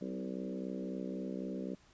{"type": "harmonic tone with a mistuned harmonic", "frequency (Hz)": 63.8, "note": "C2", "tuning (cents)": -43, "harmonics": [3, 4, 5, 6, 7, 8, 9], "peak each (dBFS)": [-41, -43, -45, -47, -48, -49, -50], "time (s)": [0.01, 1.75], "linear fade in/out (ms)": 5, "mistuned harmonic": 4, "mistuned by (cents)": 20, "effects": ["pink hiss -65 dBFS RMS until 1.93 s", "resampled to 16000 Hz"]}